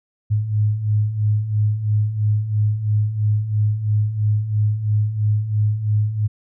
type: beating tone pair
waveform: sine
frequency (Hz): 103.83 / 106.83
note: G#2 / G#2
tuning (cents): 0 / +49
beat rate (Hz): 3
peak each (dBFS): -23 / -17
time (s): 0.3-6.28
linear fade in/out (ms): 20
effects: none